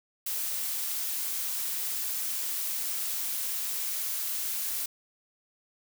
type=noise; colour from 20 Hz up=blue; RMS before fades=-32 dBFS; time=0.26-4.86 s; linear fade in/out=5 ms; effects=none